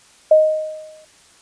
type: tone with exponential decay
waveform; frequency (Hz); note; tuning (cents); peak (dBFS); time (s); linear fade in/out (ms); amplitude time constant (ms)
sine; 622.3; D#5; 0; -5; 0.31-1.05; 5; 160
effects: white hiss -50 dBFS RMS until 1.41 s + resampled to 22050 Hz